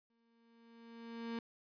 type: tone with exponential growth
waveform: 35% pulse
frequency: 231 Hz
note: A#3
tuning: 16 cents flat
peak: -36 dBFS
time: 0.1-1.39 s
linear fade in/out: 2 ms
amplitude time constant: 280 ms
effects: resampled to 11025 Hz